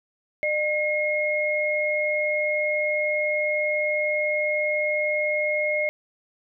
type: tone pair together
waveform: sine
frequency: 605 / 2153 Hz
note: D#5 / C7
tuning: -49 / +49 cents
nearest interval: octave + minor seventh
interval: 2198 cents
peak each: -24 dBFS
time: 0.43-5.89 s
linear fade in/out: 0 ms
effects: none